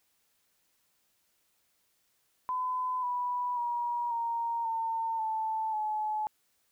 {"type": "tone with pitch steps", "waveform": "sine", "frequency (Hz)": [1011, 983.4, 956.5, 930.3, 904.9, 880.1, 856.1], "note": ["B5", "B5", "A#5", "A#5", "A5", "A5", "A5"], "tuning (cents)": [40, -8, 44, -4, 48, 0, -48], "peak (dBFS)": -29, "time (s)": [2.49, 6.27], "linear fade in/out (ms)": 0, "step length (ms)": 540, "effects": ["white hiss -73 dBFS RMS until 6.71 s"]}